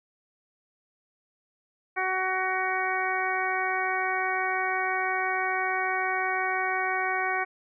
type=harmonic tone; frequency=374.5 Hz; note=F#4; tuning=21 cents sharp; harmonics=1 / 2 / 3 / 4 / 5 / 6; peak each=-35 / -30 / -33 / -32 / -32 / -32 dBFS; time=1.96-7.45 s; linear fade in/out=20 ms; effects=none